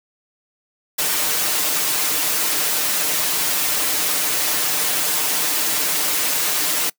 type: noise with comb filter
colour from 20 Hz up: white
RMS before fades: -20 dBFS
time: 0.98-6.9 s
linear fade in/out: 10 ms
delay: 6.6 ms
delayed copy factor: +0.9
effects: noise-tail reverb RT60 0.1 s tail -23 dB re dry + high-pass 200 Hz 12 dB/octave